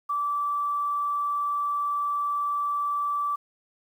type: tone with quantisation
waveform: sine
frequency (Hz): 1161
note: D6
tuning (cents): -20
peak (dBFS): -24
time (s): 0.09-3.36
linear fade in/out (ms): 10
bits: 9
effects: none